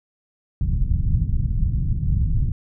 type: low-pass noise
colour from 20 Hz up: pink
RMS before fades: -20 dBFS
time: 0.61-2.52 s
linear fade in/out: 2 ms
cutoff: 150 Hz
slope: 24 dB/octave
effects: none